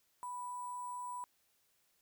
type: tone with sample-and-hold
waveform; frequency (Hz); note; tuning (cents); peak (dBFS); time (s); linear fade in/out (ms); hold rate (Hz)
sine; 987.8; B5; 0; -40; 0.23-1.24; 0; 8820
effects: white hiss -75 dBFS RMS until 2.01 s